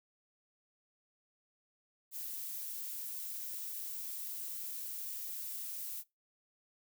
violet noise, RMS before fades -42 dBFS, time 2.11-6.04 s, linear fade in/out 50 ms, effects noise-tail reverb RT60 0.2 s tail -21 dB re dry

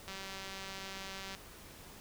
click train, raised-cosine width 0.2 ms, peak -27 dBFS, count 246, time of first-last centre 0.08-1.349 s, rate 193 Hz, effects pink hiss -53 dBFS RMS until 2 s

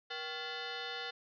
sine tone with frequency modulation, 1101 Hz, C#6, 12 cents flat, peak -38 dBFS, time 0.1-1.11 s, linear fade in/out 10 ms, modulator 625 Hz, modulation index 5.1, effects none

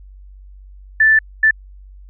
sine tone bursts at uneven times, 1760 Hz, A6, in tune, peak -8 dBFS, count 2, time 1-1.19 / 1.43-1.51 s, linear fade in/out 5 ms, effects added 48 Hz sine -37 dBFS peak until 2.09 s

